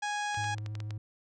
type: harmonic tone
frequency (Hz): 829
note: G#5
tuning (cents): -3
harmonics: 1 / 2 / 3 / 4 / 5 / 6 / 7 / 8 / 9 / 10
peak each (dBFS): -33 / -36 / -43 / -44 / -50 / -50 / -47 / -51 / -52 / -54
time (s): 0.02-0.55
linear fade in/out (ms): 10
type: clicks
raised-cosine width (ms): 0.2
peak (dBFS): -26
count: 7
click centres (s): 0.345 / 0.443 / 0.583 / 0.662 / 0.753 / 0.803 / 0.907
type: tone with vibrato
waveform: triangle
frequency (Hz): 106.3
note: G#2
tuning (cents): +41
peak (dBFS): -33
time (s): 0.37-0.98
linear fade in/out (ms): 5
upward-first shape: sine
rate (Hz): 12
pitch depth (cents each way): 17
effects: none